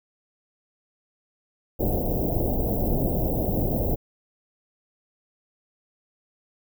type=band-stop noise; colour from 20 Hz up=pink; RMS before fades=-24 dBFS; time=1.79-3.96 s; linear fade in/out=20 ms; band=720 to 15000 Hz; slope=48 dB/octave; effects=none